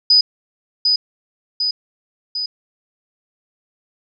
sine tone with echo, 4978 Hz, D#8, in tune, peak -8 dBFS, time 0.1-0.21 s, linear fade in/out 5 ms, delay 750 ms, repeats 3, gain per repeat -4 dB, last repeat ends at 2.46 s, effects none

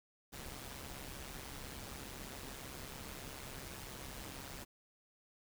pink noise with amplitude modulation, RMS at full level -45 dBFS, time 0.32-4.65 s, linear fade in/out 20 ms, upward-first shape sine, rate 135 Hz, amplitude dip 65%, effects none

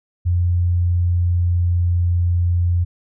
sine tone with pitch glide, 87.9 to 87.39 Hz, F2 to F2, +12 to +2 cents, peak -14 dBFS, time 0.25-2.85 s, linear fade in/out 20 ms, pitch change -10 cents, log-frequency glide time 0.51-2.18 s, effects none

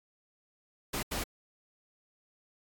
pink noise bursts at uneven times, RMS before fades -34 dBFS, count 2, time 0.93-1.03 / 1.11-1.24 s, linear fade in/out 10 ms, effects AAC 64 kbps

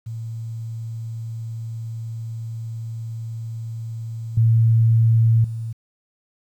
sine tone with level steps, 113.6 Hz, A#2, 44 cents flat, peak -27 / -12 / -25 dBFS, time 0.06-5.73 s, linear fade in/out 10 ms, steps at 4.37 / 5.44 s, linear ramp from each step 5 ms, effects 9-bit

